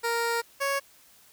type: tone pair in turn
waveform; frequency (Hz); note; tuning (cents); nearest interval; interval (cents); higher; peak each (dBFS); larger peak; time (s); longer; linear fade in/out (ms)
15% pulse; 466.2 / 554.4; A#4 / C#5; 0 / 0; minor third; 300; second; -19; neither; 0.03-0.42 / 0.6-0.8; first; 20
effects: white hiss -57 dBFS RMS until 1.32 s